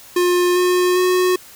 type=tone with pitch steps; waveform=square; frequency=356 / 360.6 / 365.2 Hz; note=F4 / F#4 / F#4; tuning=+33 / -45 / -23 cents; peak=-14 dBFS; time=0.16-1.36 s; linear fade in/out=5 ms; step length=400 ms; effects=white hiss -42 dBFS RMS until 1.55 s